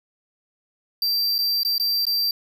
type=tone with dropouts; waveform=square; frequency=4699 Hz; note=D8; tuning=in tune; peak=-20 dBFS; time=1.02-2.31 s; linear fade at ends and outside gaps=2 ms; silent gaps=1.382-1.388 / 1.633-1.649 / 1.781-1.798 / 2.053-2.067 s; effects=none